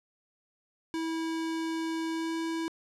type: tone with pitch glide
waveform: square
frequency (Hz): 325.4 to 327.5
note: E4 to E4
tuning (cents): -22 to -11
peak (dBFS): -31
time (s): 0.94-2.68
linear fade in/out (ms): 0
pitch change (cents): +11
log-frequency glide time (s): 2.12-2.34
effects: low-pass 8000 Hz 12 dB/octave